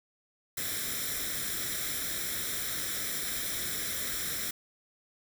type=noise with comb filter; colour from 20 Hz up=white; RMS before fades=-34 dBFS; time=0.57-4.51 s; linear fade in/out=5 ms; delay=0.54 ms; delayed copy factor=+0.7; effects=none